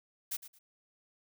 blue noise with echo, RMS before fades -36 dBFS, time 0.31-0.37 s, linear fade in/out 10 ms, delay 110 ms, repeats 2, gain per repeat -13 dB, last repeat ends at 0.59 s, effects none

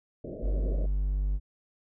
white low-pass noise, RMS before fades -39 dBFS, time 0.24-0.86 s, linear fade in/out 5 ms, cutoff 640 Hz, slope 96 dB/octave
triangle tone, 49 Hz, G1, in tune, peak -23 dBFS, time 0.41-1.4 s, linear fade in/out 50 ms
effects none

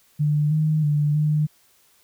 sine tone with pitch steps, 149 / 155 / 147.9 / 151.6 Hz, D3 / D#3 / D3 / D#3, +25 / -6 / +13 / -45 cents, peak -17 dBFS, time 0.19-1.47 s, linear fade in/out 20 ms, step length 320 ms, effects white hiss -59 dBFS RMS until 2.03 s

